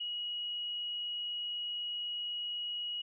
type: tone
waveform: sine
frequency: 2904 Hz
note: F#7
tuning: 33 cents flat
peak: -35 dBFS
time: 0-3.02 s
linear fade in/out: 10 ms
effects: none